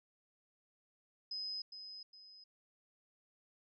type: tone with echo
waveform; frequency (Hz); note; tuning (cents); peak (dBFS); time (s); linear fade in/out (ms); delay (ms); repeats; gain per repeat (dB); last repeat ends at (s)
sine; 5050; D#8; +25; -39; 1.31-1.62; 5; 410; 2; -8; 2.44
effects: none